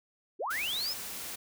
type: linear sweep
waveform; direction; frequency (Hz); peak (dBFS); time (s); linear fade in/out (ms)
sine; up; 293.7 to 5400; -31; 0.39-0.94; 20
type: noise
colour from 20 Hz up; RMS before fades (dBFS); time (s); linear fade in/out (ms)
white; -40; 0.5-1.36; 10
effects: none